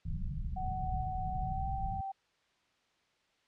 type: low-pass noise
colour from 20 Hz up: pink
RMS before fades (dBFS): -37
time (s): 0.05-2.01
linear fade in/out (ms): 5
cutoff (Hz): 180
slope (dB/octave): 48
type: tone with pitch glide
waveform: sine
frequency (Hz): 748 to 777.1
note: F#5 to G5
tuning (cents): +19 to -15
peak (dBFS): -36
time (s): 0.56-2.12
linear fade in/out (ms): 10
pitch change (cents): +66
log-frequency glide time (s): 1.41-1.67
effects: white hiss -72 dBFS RMS until 3.47 s + low-pass 4000 Hz 12 dB/octave